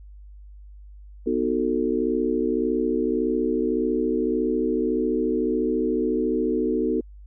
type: chord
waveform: sine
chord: B dominant seventh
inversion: none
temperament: just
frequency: 246.9 / 308.7 / 370.4 / 444.5 Hz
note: B3 / D#4 / F#4 / A4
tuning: 0 / -14 / +2 / +18 cents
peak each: -26 dBFS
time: 1.26-7.01 s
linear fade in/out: 10 ms
effects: added 50 Hz sine -41 dBFS peak until 7.26 s